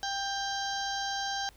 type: harmonic tone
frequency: 791 Hz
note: G5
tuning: 15 cents sharp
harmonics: 1 / 2 / 4 / 5 / 6 / 7 / 8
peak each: -34 / -37 / -40 / -41 / -42 / -42 / -43 dBFS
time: 0.03-1.49 s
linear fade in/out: 0 ms
effects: added 50 Hz sine -58 dBFS peak until 1.56 s + pink hiss -60 dBFS RMS until 1.56 s